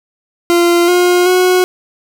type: tone with pitch steps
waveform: 40% pulse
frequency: 345.3 / 356.6 / 365.6 Hz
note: F4 / F4 / F#4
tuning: -20 / +36 / -21 cents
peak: -7 dBFS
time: 0.5-1.64 s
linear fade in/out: 0 ms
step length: 380 ms
effects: none